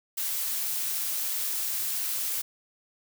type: noise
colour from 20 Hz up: blue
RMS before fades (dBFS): -30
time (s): 0.17-2.42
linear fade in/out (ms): 10
effects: none